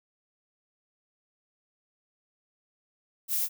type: noise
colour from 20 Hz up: violet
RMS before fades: -28 dBFS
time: 3.28-3.49 s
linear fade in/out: 50 ms
effects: none